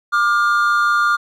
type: tone pair together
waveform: triangle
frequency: 1191 / 1416.3 Hz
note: D6 / F6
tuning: +24 / +24 cents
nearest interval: minor third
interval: 300 cents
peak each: -14 dBFS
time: 0.12-1.17 s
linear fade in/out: 20 ms
effects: none